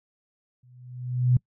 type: tone with exponential growth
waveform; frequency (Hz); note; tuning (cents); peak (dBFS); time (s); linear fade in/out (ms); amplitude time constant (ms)
sine; 124.7; B2; +17; -14; 0.63-1.37; 5; 160
effects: noise-tail reverb RT60 0.1 s tail -25 dB re dry